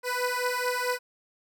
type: beating tone pair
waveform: 15% pulse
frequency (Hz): 493.9 / 498.5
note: B4 / B4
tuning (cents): 0 / +16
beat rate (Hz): 4.6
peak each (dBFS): -23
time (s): 0.03-0.99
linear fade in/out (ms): 50
effects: none